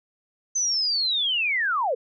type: linear sweep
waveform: sine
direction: down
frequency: 6200 to 440 Hz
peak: -21 dBFS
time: 0.55-1.95 s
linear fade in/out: 10 ms
effects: none